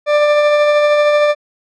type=tone with tremolo; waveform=40% pulse; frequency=592 Hz; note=D5; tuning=14 cents sharp; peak=-7 dBFS; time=0.06-1.35 s; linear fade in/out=50 ms; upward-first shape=triangle; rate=13 Hz; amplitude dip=30%; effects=low-pass 3000 Hz 12 dB/octave

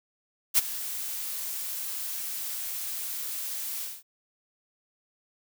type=noise with ADSR envelope; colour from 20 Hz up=blue; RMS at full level=-18 dBFS; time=0.54-4.03 s; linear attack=39 ms; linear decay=23 ms; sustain=-16 dB; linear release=210 ms; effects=none

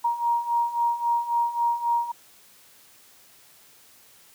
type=beating tone pair; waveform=sine; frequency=940 / 943.7 Hz; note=A#5 / A#5; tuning=+14 / +21 cents; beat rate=3.7 Hz; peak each=-27 / -23 dBFS; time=0.04-2.12 s; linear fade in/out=10 ms; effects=white hiss -54 dBFS RMS until 4.34 s + high-pass 60 Hz 12 dB/octave

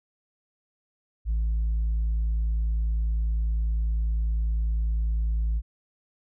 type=tone; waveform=sine; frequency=55 Hz; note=A1; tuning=in tune; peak=-20 dBFS; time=1.25-5.62 s; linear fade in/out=50 ms; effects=tanh soft clip ceiling -21 dBFS

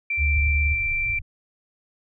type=tone; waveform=sine; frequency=2349 Hz; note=D7; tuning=in tune; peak=-22 dBFS; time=0.1-1.19 s; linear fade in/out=5 ms
type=tone with vibrato; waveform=sine; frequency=73 Hz; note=D2; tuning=10 cents flat; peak=-19 dBFS; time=0.17-0.77 s; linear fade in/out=50 ms; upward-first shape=square; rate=17 Hz; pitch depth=32 cents each way
type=low-pass noise; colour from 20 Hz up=pink; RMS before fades=-33 dBFS; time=0.34-1.22 s; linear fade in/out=10 ms; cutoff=110 Hz; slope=48 dB/octave
effects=none

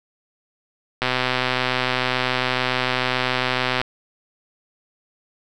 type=click train; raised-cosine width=0.3 ms; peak=-4 dBFS; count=356; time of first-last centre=1.02-3.815 s; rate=127 Hz; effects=none

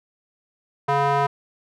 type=tone with band-pass filter; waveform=square; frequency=140.9 Hz; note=C#3; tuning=29 cents sharp; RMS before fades=-20 dBFS; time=0.88-1.27 s; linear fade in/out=10 ms; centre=910 Hz; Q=2; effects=none

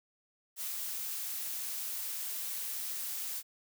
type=noise; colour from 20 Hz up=blue; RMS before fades=-38 dBFS; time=0.56-3.43 s; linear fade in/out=50 ms; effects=none

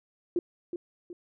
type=tone with echo; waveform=sine; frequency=349.2 Hz; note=F4; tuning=in tune; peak=-23 dBFS; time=0.36-0.39 s; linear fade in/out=2 ms; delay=370 ms; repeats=2; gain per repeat=-8 dB; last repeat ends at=1.13 s; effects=none

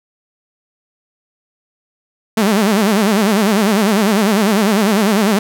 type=tone with vibrato; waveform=sawtooth; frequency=207.7 Hz; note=G#3; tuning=in tune; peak=-7 dBFS; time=2.37-5.39 s; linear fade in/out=5 ms; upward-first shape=sine; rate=10 Hz; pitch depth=150 cents each way; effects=none

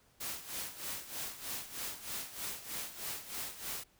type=noise with tremolo; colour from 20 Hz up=white; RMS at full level=-39 dBFS; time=0.2-3.84 s; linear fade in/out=10 ms; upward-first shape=sine; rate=3.2 Hz; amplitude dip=75%; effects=pink hiss -68 dBFS RMS until 3.99 s

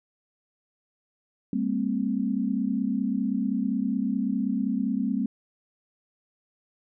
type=tone cluster; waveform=sine; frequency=198.2 / 227.8 / 263.5 Hz; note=G3 / A#3 / C4; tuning=+19 / -40 / +12 cents; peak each=-28 dBFS; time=1.53-5.26 s; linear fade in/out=2 ms; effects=none

